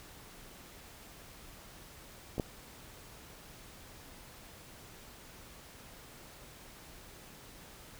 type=clicks; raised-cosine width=2 ms; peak=-24 / -17 dBFS; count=2; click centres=2.381 / 2.398 s; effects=pink hiss -53 dBFS RMS until 7.99 s